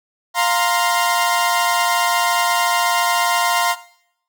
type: chord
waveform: sawtooth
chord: F suspended fourth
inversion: none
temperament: equal with one note detuned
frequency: 700.5 / 932.3 / 1046.5 Hz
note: F5 / Bb5 / C6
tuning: +5 / 0 / 0 cents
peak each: -16 dBFS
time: 0.34-3.76 s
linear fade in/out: 50 ms
effects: noise-tail reverb RT60 0.7 s tail -17 dB re dry